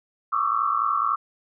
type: tone cluster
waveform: sine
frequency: 1105 / 1149 / 1219 / 1329 Hz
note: C#6 / D6 / D#6 / E6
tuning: -6 / -38 / -36 / +14 cents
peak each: -26 dBFS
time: 0.32-1.16 s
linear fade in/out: 10 ms
effects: none